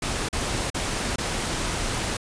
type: noise with dropouts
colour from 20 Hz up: pink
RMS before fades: -27 dBFS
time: 0.02-2.17 s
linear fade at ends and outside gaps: 5 ms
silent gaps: 0.288-0.328 / 0.702-0.744 / 1.16-1.182 s
effects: resampled to 22050 Hz